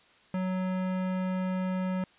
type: tone with hard clipping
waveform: sine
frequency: 185.6 Hz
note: F#3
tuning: 6 cents sharp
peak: -30 dBFS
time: 0.34-2.04 s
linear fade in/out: 2 ms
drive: 18 dB
effects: white hiss -60 dBFS RMS until 2.18 s + resampled to 8000 Hz